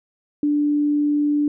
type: tone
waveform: sine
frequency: 293.7 Hz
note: D4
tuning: in tune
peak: -16 dBFS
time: 0.43-1.48 s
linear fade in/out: 2 ms
effects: none